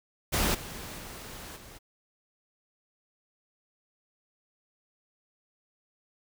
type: noise with level steps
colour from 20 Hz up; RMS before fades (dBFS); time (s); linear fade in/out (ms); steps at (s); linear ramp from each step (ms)
pink; -27 / -41 / -43 / -49; 0.32-1.79; 20; 0.54 / 0.98 / 1.56; 10
effects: none